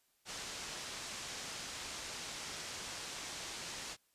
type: low-pass noise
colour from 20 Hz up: white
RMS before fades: -45 dBFS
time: 0.25-3.97 s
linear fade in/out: 50 ms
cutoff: 7400 Hz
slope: 24 dB/octave
effects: white hiss -75 dBFS RMS until 4.14 s + resampled to 32000 Hz